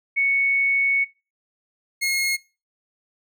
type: tone pair in turn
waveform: sine / sawtooth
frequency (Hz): 2217 / 2158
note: C#7 / C#7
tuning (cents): 0 / -47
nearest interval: unison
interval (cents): 47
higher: first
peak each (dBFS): -17 / -17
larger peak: neither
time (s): 0.16-1.05 / 2.01-2.37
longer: first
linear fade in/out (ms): 20
effects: noise-tail reverb RT60 0.3 s tail -22 dB re dry